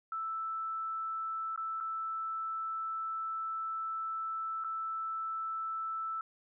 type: tone with dropouts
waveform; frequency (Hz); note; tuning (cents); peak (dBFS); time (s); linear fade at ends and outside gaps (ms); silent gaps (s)
sine; 1320; E6; +2; -34; 0.12-6.21; 2; 1.561-1.576 / 1.803-1.808 / 4.639-4.645
effects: none